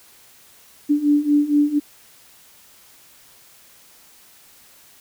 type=beating tone pair; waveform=sine; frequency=290 / 294.3 Hz; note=D4 / D4; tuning=-22 / +4 cents; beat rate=4.3 Hz; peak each=-19 / -16 dBFS; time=0.89-1.8 s; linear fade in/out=20 ms; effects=white hiss -50 dBFS RMS until 5 s